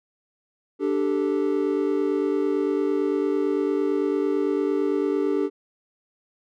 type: chord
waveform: triangle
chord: D suspended fourth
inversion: none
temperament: just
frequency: 293.7 / 391.6 / 440.5 Hz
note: D4 / G4 / A4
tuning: 0 / -2 / +2 cents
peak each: -23 / -22 / -25 dBFS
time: 0.79-5.5 s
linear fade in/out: 50 ms
effects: none